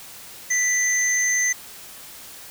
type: tone pair together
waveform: sine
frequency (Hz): 1975.5 / 6245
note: B6 / G8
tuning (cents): 0 / -7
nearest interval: octave + minor sixth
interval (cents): 1993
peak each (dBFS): -20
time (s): 0.5-1.53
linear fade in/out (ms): 10
effects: tanh soft clip ceiling -12 dBFS + white hiss -41 dBFS RMS until 2.5 s